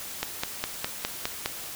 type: click train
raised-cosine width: 0.2 ms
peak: -9 dBFS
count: 7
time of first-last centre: 0.23-1.46 s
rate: 4.88 Hz
effects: white hiss -38 dBFS RMS until 1.75 s